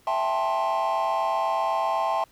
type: chord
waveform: triangle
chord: A minor seventh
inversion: second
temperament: just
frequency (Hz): 660 / 792 / 880 / 1056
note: E5 / G5 / A5 / C6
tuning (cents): +2 / +18 / 0 / +16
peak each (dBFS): -25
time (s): 0.07-2.24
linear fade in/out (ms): 2
effects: tanh soft clip ceiling -16 dBFS + pink hiss -59 dBFS RMS until 2.31 s